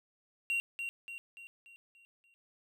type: tone with echo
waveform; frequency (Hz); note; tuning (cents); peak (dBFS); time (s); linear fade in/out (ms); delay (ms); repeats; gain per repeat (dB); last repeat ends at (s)
triangle; 2753; F7; -25; -28; 0.5-0.6; 0; 290; 6; -6; 2.34
effects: none